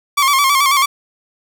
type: tone with vibrato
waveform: sawtooth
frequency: 1108.7 Hz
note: C#6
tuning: in tune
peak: -7 dBFS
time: 0.17-0.86 s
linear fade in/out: 10 ms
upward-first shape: square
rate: 9.2 Hz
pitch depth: 62 cents each way
effects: none